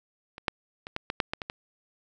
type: clicks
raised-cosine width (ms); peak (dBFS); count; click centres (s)
0.3; -25 / -8 / -22 / -14 / -14 / -7 / -13 / -18 / -17; 9; 0.381 / 0.482 / 0.869 / 0.964 / 1.101 / 1.202 / 1.335 / 1.418 / 1.499
effects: none